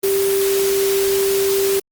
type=tone in noise; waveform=sine; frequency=392 Hz; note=G4; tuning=in tune; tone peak=-15 dBFS; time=0.03-1.8 s; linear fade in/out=10 ms; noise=white; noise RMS=-24 dBFS; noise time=0.03-1.8 s; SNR=+6 dB; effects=Opus 24 kbps